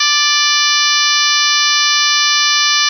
harmonic tone with a mistuned harmonic, 590 Hz, D5, 8 cents sharp, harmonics 2 / 3 / 4 / 5 / 6 / 7 / 8 / 9 / 10, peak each -19 / -19 / -19 / -19 / -19 / -19 / -19 / -19 / -19 dBFS, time 0-2.89 s, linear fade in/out 5 ms, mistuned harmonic 3, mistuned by -21 cents, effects 7-bit

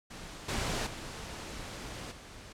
pink noise with level steps, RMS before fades -45 / -33 / -42 / -49 dBFS, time 0.1-2.53 s, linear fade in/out 10 ms, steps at 0.48 / 0.86 / 2.11 s, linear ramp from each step 10 ms, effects low-pass 8000 Hz 12 dB/octave

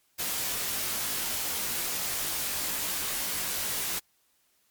white noise with comb filter, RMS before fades -31 dBFS, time 0.18-4 s, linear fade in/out 20 ms, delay 19 ms, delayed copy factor -0.65, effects white hiss -69 dBFS RMS until 4.7 s + MP3 96 kbps

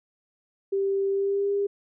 sine tone with pitch glide, 392.5 to 401.9 Hz, G4 to G4, +2 to +43 cents, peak -22 dBFS, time 0.72-1.67 s, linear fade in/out 10 ms, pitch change +41 cents, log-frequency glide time 1.1-1.52 s, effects none

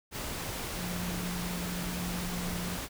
sine tone in noise, 177.4 Hz, F3, 27 cents sharp, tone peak -35 dBFS, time 0.76-2.8 s, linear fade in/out 50 ms, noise pink, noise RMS -37 dBFS, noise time 0.11-2.89 s, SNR -1 dB, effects none

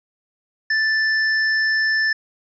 sine tone with hard clipping, 1760 Hz, A6, in tune, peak -18 dBFS, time 0.7-2.13 s, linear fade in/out 5 ms, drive 15 dB, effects resampled to 16000 Hz

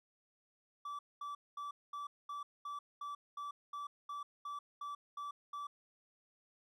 triangle tone bursts, 1157 Hz, D6, 26 cents flat, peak -39 dBFS, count 14, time 0.85-5.67 s, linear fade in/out 5 ms, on 140 ms, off 220 ms, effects none

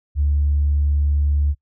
sine tone, 72.5 Hz, D2, 22 cents flat, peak -14 dBFS, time 0.15-1.55 s, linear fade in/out 50 ms, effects noise-tail reverb RT60 0.1 s tail -24 dB re dry + tanh soft clip ceiling -10 dBFS

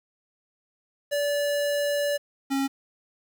square tone pair in turn, 578 / 272.8 Hz, D5 / C#4, -28 / -28 cents, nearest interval octave + minor second, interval 1300 cents, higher first, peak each -24 dBFS, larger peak neither, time 1.11-2.18 / 2.5-2.68 s, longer first, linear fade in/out 20 ms, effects 9-bit

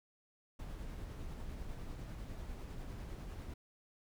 brown noise with tremolo, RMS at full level -44 dBFS, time 0.59-3.54 s, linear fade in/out 5 ms, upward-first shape sine, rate 10 Hz, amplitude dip 25%, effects none

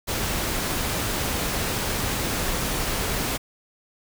pink noise, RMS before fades -26 dBFS, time 0.07-3.38 s, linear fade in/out 20 ms, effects none

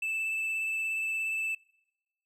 triangle tone with vibrato, 2638 Hz, E7, 1 cent sharp, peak -28 dBFS, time 0.02-1.55 s, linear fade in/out 5 ms, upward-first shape triangle, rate 17 Hz, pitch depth 12 cents each way, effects noise-tail reverb RT60 1.0 s tail -25 dB re dry

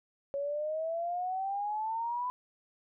sine exponential sweep, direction up, 554.4 to 1004 Hz, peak -31 dBFS, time 0.34-2.3 s, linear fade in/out 0 ms, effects none

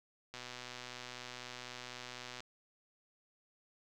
click train, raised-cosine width 0.2 ms, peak -28 dBFS, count 257, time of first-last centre 0.34-2.405 s, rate 124 Hz, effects none

